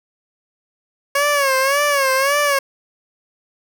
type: tone with vibrato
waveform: 15% pulse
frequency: 554.4 Hz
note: C#5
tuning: in tune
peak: -8 dBFS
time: 1.15-2.59 s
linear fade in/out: 5 ms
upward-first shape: sine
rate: 1.8 Hz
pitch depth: 96 cents each way
effects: none